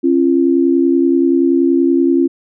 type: tone pair together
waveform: sine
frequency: 271.4 / 341.9 Hz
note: C#4 / F4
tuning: -36 / -37 cents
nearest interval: major third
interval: 399 cents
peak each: -12 dBFS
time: 0.03-2.28 s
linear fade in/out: 20 ms
effects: none